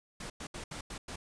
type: noise bursts at uneven times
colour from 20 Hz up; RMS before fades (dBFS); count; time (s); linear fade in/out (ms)
pink; -42; 6; 0.2-0.3 / 0.4-0.47 / 0.54-0.64 / 0.71-0.81 / 0.9-0.98 / 1.08-1.16; 5
effects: resampled to 22050 Hz